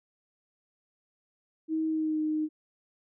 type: tone with pitch glide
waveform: sine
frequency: 317.5 to 308.8 Hz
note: D#4 to D#4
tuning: +35 to -13 cents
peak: -26 dBFS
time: 1.68-2.49 s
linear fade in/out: 50 ms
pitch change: -48 cents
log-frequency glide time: 1.87-2.2 s
effects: none